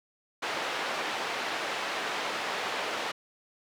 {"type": "band-pass noise", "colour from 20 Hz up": "pink", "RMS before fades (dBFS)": -33, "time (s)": [0.42, 3.12], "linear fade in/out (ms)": 10, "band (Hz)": [540, 3500], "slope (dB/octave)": 12, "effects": []}